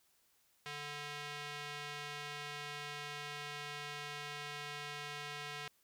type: tone with band-pass filter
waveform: square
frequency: 146.5 Hz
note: D3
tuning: 4 cents flat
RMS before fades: -45 dBFS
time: 0.66-5.68 s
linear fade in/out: 0 ms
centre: 2700 Hz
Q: 0.92
effects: white hiss -73 dBFS RMS until 5.83 s